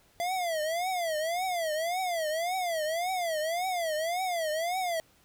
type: tone with vibrato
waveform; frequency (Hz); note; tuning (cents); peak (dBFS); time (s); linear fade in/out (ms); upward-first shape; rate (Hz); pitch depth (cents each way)
square; 678; E5; +49; -29; 0.2-5; 0; triangle; 1.8; 210
effects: pink hiss -63 dBFS RMS until 5.24 s